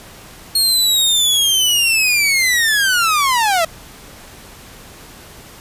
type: linear sweep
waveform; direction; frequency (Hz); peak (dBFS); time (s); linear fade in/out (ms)
sawtooth; down; 4300 to 633; -9; 0.55-3.65; 5
effects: pink hiss -39 dBFS RMS until 5.6 s + resampled to 32000 Hz